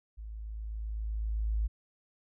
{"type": "tone with level ramp", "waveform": "sine", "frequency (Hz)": 53.9, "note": "A1", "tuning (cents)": -35, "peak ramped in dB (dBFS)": [-40, -26], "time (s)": [0.17, 1.68], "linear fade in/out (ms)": 20, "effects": []}